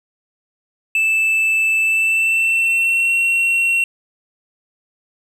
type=tone with pitch glide; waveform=triangle; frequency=2637 to 2727 Hz; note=E7 to F7; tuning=0 to -42 cents; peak=-12 dBFS; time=0.95-3.84 s; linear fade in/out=2 ms; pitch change=+58 cents; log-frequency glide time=1.81-3.14 s; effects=none